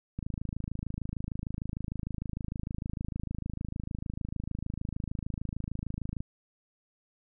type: click train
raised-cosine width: 5 ms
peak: -22 dBFS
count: 161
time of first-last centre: 0.19-6.205 s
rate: 26.6 Hz
effects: none